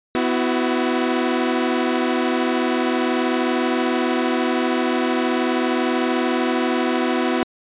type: chord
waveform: sawtooth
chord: B suspended fourth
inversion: none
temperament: equal with one note detuned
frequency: 251 / 329.6 / 370 Hz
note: B3 / E4 / F#4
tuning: +28 / 0 / 0 cents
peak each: -17 / -19 / -20 dBFS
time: 0.15-7.43 s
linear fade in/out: 0 ms
effects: resampled to 8000 Hz